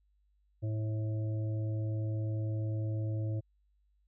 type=harmonic tone; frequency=108.6 Hz; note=A2; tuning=22 cents flat; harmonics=1 / 3 / 5 / 6; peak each=-31 / -43 / -47 / -53 dBFS; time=0.62-3.41 s; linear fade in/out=20 ms; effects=added 50 Hz sine -68 dBFS peak until 4.07 s